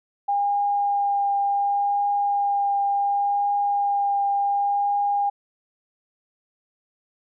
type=tone with vibrato; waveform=sine; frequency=807 Hz; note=G#5; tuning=50 cents flat; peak=-19 dBFS; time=0.28-5.3 s; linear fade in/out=10 ms; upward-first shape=triangle; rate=0.69 Hz; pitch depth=12 cents each way; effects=none